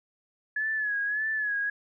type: tone with vibrato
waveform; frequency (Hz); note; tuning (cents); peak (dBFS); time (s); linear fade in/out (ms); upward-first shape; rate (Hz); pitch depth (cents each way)
sine; 1700; G#6; +40; -26; 0.56-1.7; 5; sine; 1.7; 63
effects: none